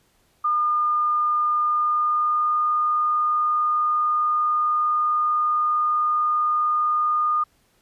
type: tone with pitch glide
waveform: sine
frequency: 1212 to 1221.1 Hz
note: D#6 to D#6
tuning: -46 to -33 cents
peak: -18 dBFS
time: 0.44-7.44 s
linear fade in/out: 10 ms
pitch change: +13 cents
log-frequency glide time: 1.58-2.62 s
effects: pink hiss -63 dBFS RMS until 7.81 s + resampled to 32000 Hz